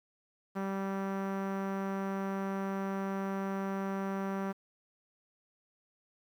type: tone with low-pass filter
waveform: sawtooth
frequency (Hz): 194.5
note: G3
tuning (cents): -13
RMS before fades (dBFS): -35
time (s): 0.55-4.53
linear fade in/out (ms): 20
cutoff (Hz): 1400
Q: 1.4
effects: 10-bit